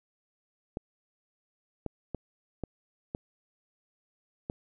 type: clicks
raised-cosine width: 2 ms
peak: -20 dBFS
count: 6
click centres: 0.771 / 1.863 / 2.147 / 2.637 / 3.149 / 4.499 s
effects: none